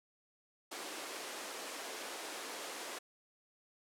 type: high-pass noise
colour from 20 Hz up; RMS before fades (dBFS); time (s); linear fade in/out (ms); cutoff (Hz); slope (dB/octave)
pink; -44; 0.71-2.99; 10; 330; 24
effects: low-pass 11000 Hz 12 dB/octave